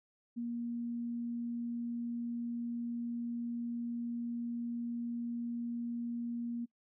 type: tone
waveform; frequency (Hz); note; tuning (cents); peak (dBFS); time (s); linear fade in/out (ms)
sine; 236.5; A#3; +25; -35; 0.36-6.66; 20
effects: noise-tail reverb RT60 0.1 s tail -23 dB re dry